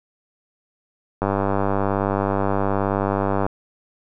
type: click train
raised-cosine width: 1 ms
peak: -7 dBFS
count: 223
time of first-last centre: 1.22-3.465 s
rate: 98.9 Hz
effects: none